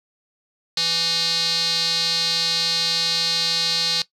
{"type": "tone with band-pass filter", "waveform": "square", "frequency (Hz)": 166.6, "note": "E3", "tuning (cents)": 19, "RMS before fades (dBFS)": -21, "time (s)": [0.77, 4.02], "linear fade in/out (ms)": 2, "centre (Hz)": 4300, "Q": 6.8, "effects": ["noise-tail reverb RT60 0.1 s tail -17 dB re dry"]}